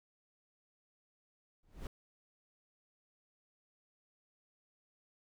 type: noise with exponential growth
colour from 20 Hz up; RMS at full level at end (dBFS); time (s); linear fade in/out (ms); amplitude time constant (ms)
brown; -36; 1.63-1.87; 2; 52
effects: none